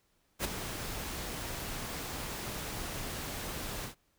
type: noise with ADSR envelope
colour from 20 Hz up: pink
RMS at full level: -30 dBFS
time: 0.39-3.95 s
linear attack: 57 ms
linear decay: 11 ms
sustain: -9 dB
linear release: 110 ms
effects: pink hiss -73 dBFS RMS until 4.18 s